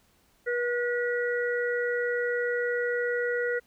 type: harmonic tone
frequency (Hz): 483.3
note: B4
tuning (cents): -38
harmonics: 1 / 3 / 4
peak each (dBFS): -27 / -32 / -33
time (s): 0.46-3.6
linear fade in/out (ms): 20
effects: pink hiss -65 dBFS RMS until 3.66 s

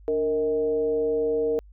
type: tone with frequency modulation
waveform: sine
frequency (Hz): 462.1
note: A#4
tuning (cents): -15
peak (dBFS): -21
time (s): 0.08-1.59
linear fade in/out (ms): 0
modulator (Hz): 171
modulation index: 0.52
effects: added 50 Hz sine -46 dBFS peak until 1.72 s

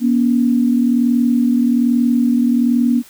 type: tone pair together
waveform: sine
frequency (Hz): 240.1 / 281.3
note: B3 / C#4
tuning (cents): -49 / +26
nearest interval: minor third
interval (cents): 275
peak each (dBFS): -12 / -18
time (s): 0-3.03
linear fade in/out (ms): 50
effects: white hiss -44 dBFS RMS until 3.09 s

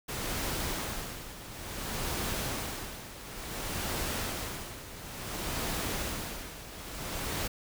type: noise with tremolo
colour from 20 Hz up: pink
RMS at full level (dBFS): -33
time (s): 0.08-7.48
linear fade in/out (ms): 10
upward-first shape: sine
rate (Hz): 0.57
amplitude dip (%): 75
effects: none

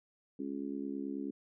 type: harmonic tone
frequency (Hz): 69.3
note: C#2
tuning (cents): 0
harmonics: 3 / 4 / 5 / 6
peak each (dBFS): -43 / -38 / -44 / -47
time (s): 0.39-1.31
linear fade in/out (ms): 5
effects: none

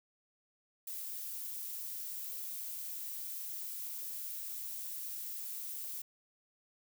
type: noise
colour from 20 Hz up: violet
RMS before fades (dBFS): -42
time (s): 0.87-6.02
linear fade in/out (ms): 5
effects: none

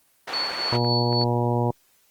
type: band-pass noise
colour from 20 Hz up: pink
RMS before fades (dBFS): -31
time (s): 0.27-0.77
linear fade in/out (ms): 10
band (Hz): 580 to 2900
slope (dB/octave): 12
type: tone with tremolo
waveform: sine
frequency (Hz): 4435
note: C#8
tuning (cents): 0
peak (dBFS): -23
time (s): 0.33-1.24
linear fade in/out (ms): 2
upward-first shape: sine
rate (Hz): 3.7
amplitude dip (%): 60
type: clicks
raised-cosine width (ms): 0.5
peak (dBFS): -25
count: 4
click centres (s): 0.515 / 0.847 / 1.129 / 1.215
type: harmonic tone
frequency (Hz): 120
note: B2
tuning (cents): -49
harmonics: 1 / 2 / 3 / 4 / 5 / 6 / 7 / 8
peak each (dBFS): -23 / -28 / -28 / -29 / -32 / -33 / -31 / -31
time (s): 0.72-1.71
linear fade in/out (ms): 5
effects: white hiss -62 dBFS RMS until 2.1 s + Opus 24 kbps

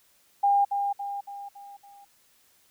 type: tone with echo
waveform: sine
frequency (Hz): 804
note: G5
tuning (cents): +44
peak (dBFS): -18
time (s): 0.43-0.65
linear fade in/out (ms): 10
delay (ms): 280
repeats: 5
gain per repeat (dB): -6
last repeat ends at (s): 2.05
effects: white hiss -63 dBFS RMS until 2.7 s

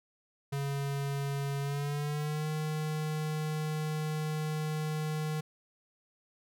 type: tone with pitch glide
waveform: square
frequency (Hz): 139.9 to 154.33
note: C#3 to D#3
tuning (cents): +16 to -14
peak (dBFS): -32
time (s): 0.52-5.41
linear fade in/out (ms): 10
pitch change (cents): +170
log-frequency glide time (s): 1.61-2.48
effects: none

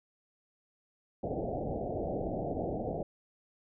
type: low-pass noise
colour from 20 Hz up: white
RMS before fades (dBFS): -35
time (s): 1.23-3.03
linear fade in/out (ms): 5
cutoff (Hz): 760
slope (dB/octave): 96
effects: none

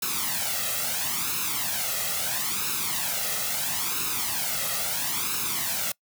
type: noise with flanger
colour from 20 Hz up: white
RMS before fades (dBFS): -28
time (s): 0.02-5.92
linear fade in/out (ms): 5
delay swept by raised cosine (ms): 0.76 to 1.55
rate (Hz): 0.75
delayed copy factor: +0.7
effects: noise-tail reverb RT60 0.1 s tail -24 dB re dry + high-pass 100 Hz 12 dB/octave

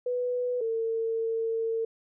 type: tone pair in turn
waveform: sine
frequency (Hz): 493.9 / 452.3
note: B4 / A4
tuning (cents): 0 / +48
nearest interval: major second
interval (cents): 152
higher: first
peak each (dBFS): -26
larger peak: neither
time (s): 0.06-0.61 / 0.61-1.85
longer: second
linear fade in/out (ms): 5
effects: none

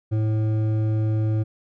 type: tone with hard clipping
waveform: sine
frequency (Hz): 108.9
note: A2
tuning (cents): -17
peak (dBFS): -21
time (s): 0.11-1.44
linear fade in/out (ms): 20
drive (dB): 9
effects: none

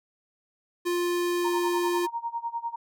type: tone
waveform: square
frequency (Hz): 350.5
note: F4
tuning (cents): +6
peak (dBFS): -25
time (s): 0.85-2.07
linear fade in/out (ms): 20
type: tone with tremolo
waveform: sine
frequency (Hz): 932.3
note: A#5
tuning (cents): 0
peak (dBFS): -26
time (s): 1.44-2.76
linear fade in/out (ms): 10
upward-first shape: sine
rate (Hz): 10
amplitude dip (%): 90
effects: none

